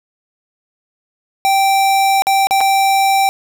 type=tone with dropouts; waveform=square; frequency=781 Hz; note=G5; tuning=7 cents flat; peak=-11 dBFS; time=1.45-3.29 s; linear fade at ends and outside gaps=0 ms; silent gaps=2.221-2.269 / 2.47-2.509 / 2.606-2.611 s; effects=none